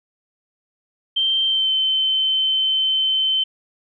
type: tone with pitch glide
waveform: sine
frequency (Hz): 3136 to 3079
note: G7 to G7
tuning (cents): 0 to -32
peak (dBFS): -16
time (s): 1.16-3.44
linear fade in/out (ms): 10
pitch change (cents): -32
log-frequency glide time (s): 1.46-1.71
effects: none